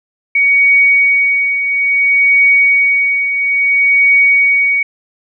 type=tone with tremolo; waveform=sine; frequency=2245 Hz; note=C#7; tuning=21 cents sharp; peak=-5 dBFS; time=0.35-4.83 s; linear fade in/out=5 ms; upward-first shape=triangle; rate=0.59 Hz; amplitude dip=60%; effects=none